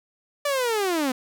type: linear sweep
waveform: sawtooth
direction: down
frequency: 589 to 246.9 Hz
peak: -18 dBFS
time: 0.45-1.12 s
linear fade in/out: 5 ms
effects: none